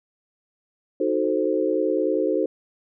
sine chord, D# diminished seventh, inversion none, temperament equal, 311.1 / 370 / 440 / 523.3 Hz, D#4 / F#4 / A4 / C5, 0 / 0 / 0 / 0 cents, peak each -25 dBFS, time 1-2.46 s, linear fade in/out 5 ms, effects none

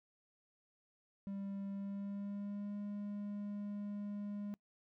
triangle tone with pitch glide, 197.6 to 204.8 Hz, G3 to G#3, +14 to -24 cents, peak -38 dBFS, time 1.27-4.54 s, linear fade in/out 0 ms, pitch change +62 cents, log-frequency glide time 1.71-2.76 s, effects noise-tail reverb RT60 0.1 s tail -24 dB re dry

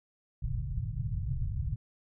white low-pass noise, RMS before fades -33 dBFS, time 0.42-1.76 s, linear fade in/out 5 ms, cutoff 140 Hz, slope 48 dB/octave, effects none

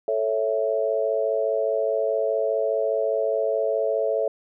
sine chord, A major, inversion none, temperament equal, 440 / 554.4 / 659.3 Hz, A4 / C#5 / E5, 0 / 0 / 0 cents, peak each -25 dBFS, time 0.08-4.28 s, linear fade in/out 2 ms, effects none

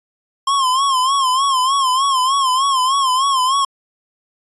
square tone with vibrato, 1062 Hz, C6, 25 cents sharp, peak -14 dBFS, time 0.47-3.65 s, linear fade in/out 5 ms, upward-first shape sine, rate 3.3 Hz, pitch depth 92 cents each way, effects resampled to 24000 Hz

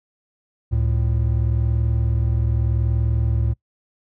triangle tone pair together, 70.6 / 111.39 Hz, C#2 / A2, +32 / +22 cents, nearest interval minor sixth, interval 790 cents, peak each -18 dBFS, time 0.71-3.54 s, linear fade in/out 20 ms, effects noise-tail reverb RT60 0.1 s tail -23 dB re dry

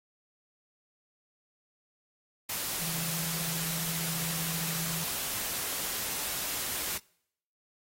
sine tone in noise, 164.81 Hz, E3, in tune, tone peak -38 dBFS, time 2.81-5.04 s, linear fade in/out 5 ms, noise white, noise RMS -34 dBFS, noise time 2.49-6.98 s, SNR -7 dB, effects noise-tail reverb RT60 0.7 s tail -25 dB re dry + AAC 48 kbps

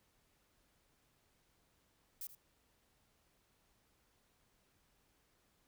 violet noise with echo, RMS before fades -45 dBFS, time 2.21-2.27 s, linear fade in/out 2 ms, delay 80 ms, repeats 1, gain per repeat -13 dB, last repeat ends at 2.35 s, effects pink hiss -75 dBFS RMS until 5.67 s

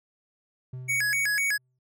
triangle tone with exponential decay, 127.6 Hz, C3, 43 cents flat, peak -31 dBFS, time 0.73-1.79 s, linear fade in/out 5 ms, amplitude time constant 230 ms
square tone with vibrato, 1937 Hz, B6, 34 cents flat, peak -24 dBFS, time 0.88-1.58 s, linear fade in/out 20 ms, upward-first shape square, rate 4 Hz, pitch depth 250 cents each way
effects none

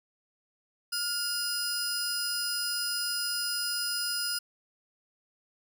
sawtooth tone pair together, 1414 / 5007 Hz, F6 / D#8, +21 / +10 cents, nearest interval octave + minor seventh, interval 2189 cents, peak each -31 / -28 dBFS, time 0.92-4.39 s, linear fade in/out 10 ms, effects none

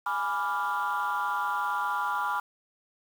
sine chord, G# diminished seventh, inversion none, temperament equal, 830.6 / 987.8 / 1174.7 / 1396.9 Hz, G#5 / B5 / D6 / F6, 0 / 0 / 0 / 0 cents, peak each -32 / -30 / -31 / -31 dBFS, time 0.06-2.4 s, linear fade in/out 5 ms, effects tanh soft clip ceiling -21 dBFS + 8-bit

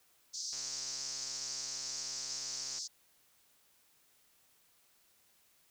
pink band-pass noise, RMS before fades -41 dBFS, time 0.33-2.88 s, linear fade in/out 20 ms, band 4800 to 6600 Hz, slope 48 dB/octave
click train, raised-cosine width 0.2 ms, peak -35 dBFS, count 303, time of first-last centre 0.53-2.784 s, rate 134 Hz
effects white hiss -69 dBFS RMS until 5.7 s

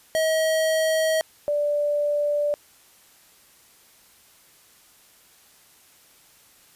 square / sine tone pair in turn, 637 / 586.2 Hz, D#5 / D5, +41 / -3 cents, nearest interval minor second, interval 144 cents, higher first, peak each -20 dBFS, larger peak neither, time 0.15-1.21 / 1.48-2.54 s, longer neither, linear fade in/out 0 ms, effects white hiss -55 dBFS RMS until 6.75 s + resampled to 32000 Hz

